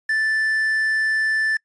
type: tone with quantisation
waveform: triangle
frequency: 1760 Hz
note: A6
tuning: in tune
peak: -16 dBFS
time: 0.09-1.57 s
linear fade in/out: 5 ms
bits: 7
effects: noise-tail reverb RT60 0.1 s tail -25 dB re dry + resampled to 22050 Hz